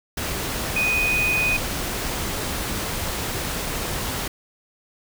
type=tone in noise; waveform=sine; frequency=2489 Hz; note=D#7; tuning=in tune; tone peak=-19 dBFS; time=0.76-1.57 s; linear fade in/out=5 ms; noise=pink; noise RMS=-27 dBFS; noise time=0.17-4.28 s; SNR=+5 dB; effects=none